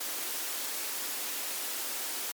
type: high-pass noise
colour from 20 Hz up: white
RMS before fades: -35 dBFS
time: 0-2.32 s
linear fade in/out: 10 ms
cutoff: 240 Hz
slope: 48 dB/octave
effects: MP3 96 kbps